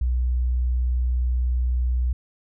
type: tone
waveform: sine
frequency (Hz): 61.74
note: B1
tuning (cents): 0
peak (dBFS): -19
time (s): 0.01-2.13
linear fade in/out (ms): 5
effects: none